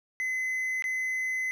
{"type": "tone with dropouts", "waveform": "triangle", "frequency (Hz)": 2036, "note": "C7", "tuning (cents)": -48, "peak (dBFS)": -26, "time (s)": [0.2, 1.51], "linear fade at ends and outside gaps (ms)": 0, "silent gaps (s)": [0.823, 0.841], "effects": []}